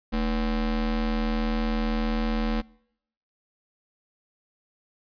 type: ring-modulated tone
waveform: square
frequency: 132.3 Hz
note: C3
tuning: 20 cents sharp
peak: -21 dBFS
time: 0.12-2.62 s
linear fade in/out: 20 ms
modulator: 92.3 Hz
effects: noise-tail reverb RT60 0.8 s tail -26 dB re dry + resampled to 11025 Hz